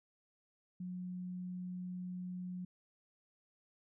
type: tone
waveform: sine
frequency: 181.1 Hz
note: F#3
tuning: 37 cents flat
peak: -40 dBFS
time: 0.8-2.65 s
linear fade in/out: 5 ms
effects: none